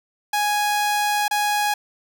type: tone with dropouts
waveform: sawtooth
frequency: 830.6 Hz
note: G#5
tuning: in tune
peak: -15 dBFS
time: 0.33-1.74 s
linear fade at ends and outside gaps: 5 ms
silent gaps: 1.281-1.31 s
effects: none